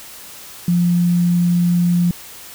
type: tone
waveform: sine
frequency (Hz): 174.61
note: F3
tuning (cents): 0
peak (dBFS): -12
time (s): 0.68-2.11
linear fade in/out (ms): 2
effects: white hiss -37 dBFS RMS until 2.54 s

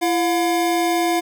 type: tone pair together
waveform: square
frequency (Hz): 337.1 / 713.5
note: E4 / F5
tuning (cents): +39 / +37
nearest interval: octave + minor second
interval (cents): 1298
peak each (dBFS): -20 / -21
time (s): 0.01-1.21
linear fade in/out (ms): 20
effects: none

